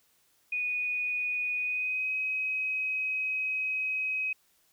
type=tone with pitch glide; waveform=sine; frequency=2473 to 2534 Hz; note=D#7 to D#7; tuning=-11 to +31 cents; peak=-28 dBFS; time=0.52-4.33 s; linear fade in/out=5 ms; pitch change=+42 cents; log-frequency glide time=1.59-2.13 s; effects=white hiss -68 dBFS RMS until 4.72 s